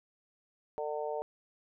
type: harmonic tone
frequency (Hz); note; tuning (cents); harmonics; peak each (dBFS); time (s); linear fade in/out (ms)
150; D3; +37; 3 / 4 / 5 / 6; -37 / -37 / -41 / -42; 0.78-1.22; 0
effects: none